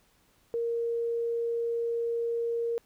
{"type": "tone", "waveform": "sine", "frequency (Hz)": 466.2, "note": "A#4", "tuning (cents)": 0, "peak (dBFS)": -27, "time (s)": [0.54, 2.78], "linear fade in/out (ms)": 0, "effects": ["pink hiss -66 dBFS RMS until 2.85 s"]}